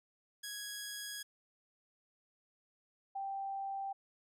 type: tone pair in turn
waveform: 10% pulse / sine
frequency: 1661.2 / 784 Hz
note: G#6 / G5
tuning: 0 / 0 cents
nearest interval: octave + minor second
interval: 1300 cents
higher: first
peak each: -33 / -37 dBFS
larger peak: first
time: 0.43-1.23 / 3.15-3.93 s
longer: first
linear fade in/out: 10 ms
effects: none